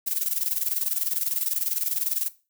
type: noise with tremolo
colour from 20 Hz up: violet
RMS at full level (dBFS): -24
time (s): 0.06-2.29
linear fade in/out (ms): 20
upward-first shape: square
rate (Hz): 20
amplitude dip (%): 70
effects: noise-tail reverb RT60 0.3 s tail -17 dB re dry